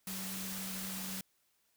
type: tone in noise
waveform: sine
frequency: 189.6 Hz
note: F#3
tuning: 43 cents sharp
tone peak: -43 dBFS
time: 0.07-1.21 s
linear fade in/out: 2 ms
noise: white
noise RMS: -42 dBFS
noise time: 0.07-1.21 s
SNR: -4 dB
effects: white hiss -75 dBFS RMS until 1.76 s